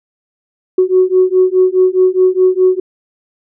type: beating tone pair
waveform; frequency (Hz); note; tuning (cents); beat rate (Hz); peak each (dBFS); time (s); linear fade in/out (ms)
sine; 368.3 / 373.1; F#4 / F#4; -8 / +14; 4.8; -10; 0.78-2.8; 5
effects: tanh soft clip ceiling 0 dBFS